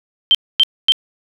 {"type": "tone bursts", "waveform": "sine", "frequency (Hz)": 3130, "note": "G7", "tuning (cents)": -3, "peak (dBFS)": -7, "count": 3, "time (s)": [0.31, 0.921], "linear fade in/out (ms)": 0, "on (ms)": 37, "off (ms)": 250, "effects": []}